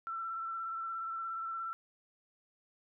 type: tone with vibrato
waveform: sine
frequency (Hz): 1340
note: E6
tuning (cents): +28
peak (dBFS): -36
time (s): 0.07-1.73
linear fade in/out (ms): 0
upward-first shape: square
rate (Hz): 17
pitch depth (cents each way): 19
effects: none